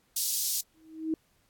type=high-pass noise; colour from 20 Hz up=pink; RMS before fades=-30 dBFS; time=0.16-0.61 s; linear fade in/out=5 ms; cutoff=4700 Hz; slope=24 dB/octave
type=tone with exponential growth; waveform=sine; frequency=318.3 Hz; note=D#4; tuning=39 cents sharp; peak=-24 dBFS; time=0.74-1.14 s; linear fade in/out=2 ms; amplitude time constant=86 ms
effects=pink hiss -69 dBFS RMS until 1.49 s + AAC 64 kbps